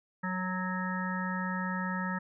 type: harmonic tone with a mistuned harmonic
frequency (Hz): 185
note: F#3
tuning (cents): 0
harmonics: 1 / 3 / 5 / 7 / 9 / 10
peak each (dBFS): -33 / -45 / -39 / -39 / -40 / -40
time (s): 0.23-2.19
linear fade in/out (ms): 10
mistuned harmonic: 3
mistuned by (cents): -15
effects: none